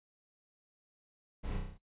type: noise with echo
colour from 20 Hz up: brown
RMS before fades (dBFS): -39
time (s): 1.43-1.59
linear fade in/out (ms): 20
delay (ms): 32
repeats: 6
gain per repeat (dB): -3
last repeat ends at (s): 1.782
effects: noise-tail reverb RT60 0.1 s tail -18 dB re dry + resampled to 8000 Hz